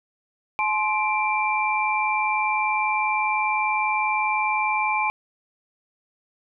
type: tone cluster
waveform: sine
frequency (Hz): 855 / 1049 / 2355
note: A5 / C6 / D7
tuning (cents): -50 / +4 / +4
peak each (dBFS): -24 / -26 / -24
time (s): 0.59-5.1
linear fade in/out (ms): 0
effects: none